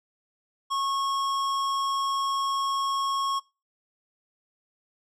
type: tone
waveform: square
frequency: 1095 Hz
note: C#6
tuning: 22 cents flat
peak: -26 dBFS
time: 0.7-3.4 s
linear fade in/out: 20 ms
effects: noise-tail reverb RT60 0.3 s tail -24 dB re dry + low-pass 8000 Hz 12 dB/octave